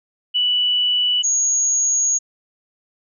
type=tone pair in turn; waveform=sine; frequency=2960 / 6645 Hz; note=F#7 / G#8; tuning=0 / 0 cents; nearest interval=octave + major second; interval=1400 cents; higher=second; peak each=-15 dBFS; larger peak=neither; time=0.34-1.23 / 1.23-2.19 s; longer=second; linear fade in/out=20 ms; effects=none